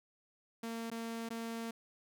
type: tone with dropouts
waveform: sawtooth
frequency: 228.8 Hz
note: A#3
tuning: 32 cents flat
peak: -35 dBFS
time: 0.63-1.71 s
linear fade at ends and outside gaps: 5 ms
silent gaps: 0.903-0.914 / 1.29-1.304 s
effects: none